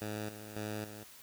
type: tone with tremolo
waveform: 10% pulse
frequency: 106.2 Hz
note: G#2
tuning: 39 cents sharp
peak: -29 dBFS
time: 0.01-1.04 s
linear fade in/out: 10 ms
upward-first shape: square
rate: 1.8 Hz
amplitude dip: 65%
effects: white hiss -55 dBFS RMS until 1.22 s